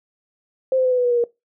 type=tone with pitch steps; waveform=sine; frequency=523.3 / 515.8 / 508.4 / 501.1 / 493.9 / 486.8 / 479.9 / 473 Hz; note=C5 / C5 / C5 / B4 / B4 / B4 / B4 / A#4; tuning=0 / -25 / -50 / +25 / 0 / -25 / -50 / +25 cents; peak=-15 dBFS; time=0.72-1.24 s; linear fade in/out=2 ms; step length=65 ms; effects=noise-tail reverb RT60 0.2 s tail -21 dB re dry